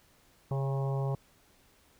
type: harmonic tone with a mistuned harmonic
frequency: 135.9 Hz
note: C#3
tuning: 34 cents flat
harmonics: 1 / 3 / 4 / 5 / 6 / 7 / 8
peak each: -29 / -39 / -41 / -45 / -44 / -47 / -48 dBFS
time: 0.51-1.15 s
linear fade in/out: 2 ms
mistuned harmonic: 4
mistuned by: +29 cents
effects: pink hiss -64 dBFS RMS until 1.99 s